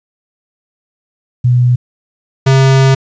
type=tone pair in turn; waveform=sine / square; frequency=123.4 / 134.01 Hz; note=B2 / C3; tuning=-1 / +42 cents; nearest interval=minor second; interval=143 cents; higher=second; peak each=-6 dBFS; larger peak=neither; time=1.44-1.76 / 2.46-2.95 s; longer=second; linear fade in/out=10 ms; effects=resampled to 16000 Hz + 8-bit